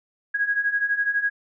sine beating tone pair, 1642 / 1654 Hz, G#6 / G#6, -20 / -8 cents, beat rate 12 Hz, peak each -26 / -22 dBFS, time 0.34-1.3 s, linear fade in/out 10 ms, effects none

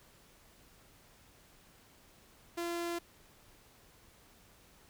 sawtooth tone, 342.5 Hz, F4, 34 cents flat, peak -31 dBFS, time 2.57-2.99 s, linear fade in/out 10 ms, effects pink hiss -62 dBFS RMS until 4.89 s

